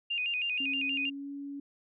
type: tone with vibrato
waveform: sine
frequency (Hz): 2637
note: E7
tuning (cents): 0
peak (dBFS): -29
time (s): 0.1-1.1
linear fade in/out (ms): 10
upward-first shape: square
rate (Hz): 6.3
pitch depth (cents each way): 100
type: tone with pitch glide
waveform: sine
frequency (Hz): 273.4 to 281.7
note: C#4 to C#4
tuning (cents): -24 to +28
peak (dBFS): -37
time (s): 0.6-1.6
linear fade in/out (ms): 5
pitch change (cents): +52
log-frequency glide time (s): 0.84-1.31
effects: none